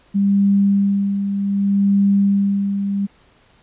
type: tone with tremolo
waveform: sine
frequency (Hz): 199.1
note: G3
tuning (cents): +27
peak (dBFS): -11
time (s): 0.14-3.07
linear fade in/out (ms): 20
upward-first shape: sine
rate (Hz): 0.65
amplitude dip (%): 55
effects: pink hiss -54 dBFS RMS until 3.62 s + resampled to 8000 Hz